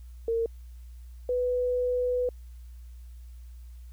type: tone pair in turn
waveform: sine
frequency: 458.4 / 496.3 Hz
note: A#4 / B4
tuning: -29 / +8 cents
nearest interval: minor second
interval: 137 cents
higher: second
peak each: -24 dBFS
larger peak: neither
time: 0.28-0.46 / 1.29-2.29 s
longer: second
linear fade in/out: 2 ms
effects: added 60 Hz sine -42 dBFS peak until 3.92 s + white hiss -66 dBFS RMS until 3.92 s